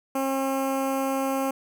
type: tone with notch filter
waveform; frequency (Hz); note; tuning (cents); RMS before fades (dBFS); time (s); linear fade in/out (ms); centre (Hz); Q
15% pulse; 269.1; C4; +49; -26; 0.15-1.51; 5; 3900; 0.66
effects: none